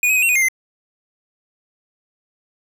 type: tone with pitch steps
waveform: square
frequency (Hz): 2462 / 2542 / 2499 / 2729 / 2478 / 2119 / 2067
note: D#7 / D#7 / D#7 / F7 / D#7 / C7 / C7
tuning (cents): -19 / +36 / +7 / -41 / -8 / +21 / -22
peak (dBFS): -14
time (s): 0.03-0.485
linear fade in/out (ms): 2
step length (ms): 65
effects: none